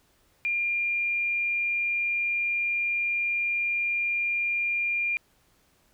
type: tone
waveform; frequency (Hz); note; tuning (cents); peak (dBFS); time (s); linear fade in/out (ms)
sine; 2400; D7; +37; -24; 0.45-5.17; 0
effects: pink hiss -65 dBFS RMS until 5.93 s